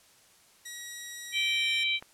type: tone with pitch glide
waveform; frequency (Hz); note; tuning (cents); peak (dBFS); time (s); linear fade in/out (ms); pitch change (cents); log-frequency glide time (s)
10% pulse; 1913 to 1840.4; A#6 to A#6; +44 to -23; -30; 0.65-1.84; 10; -67; 1.4-1.71
type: harmonic tone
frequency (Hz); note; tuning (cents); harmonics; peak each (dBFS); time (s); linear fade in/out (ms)
779; G5; -11; 3 / 4 / 5; -28 / -31 / -32; 1.32-2; 50
type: click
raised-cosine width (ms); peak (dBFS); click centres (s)
0.5; -29; 2.025
effects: white hiss -60 dBFS RMS until 2.13 s + low-pass 11000 Hz 12 dB/octave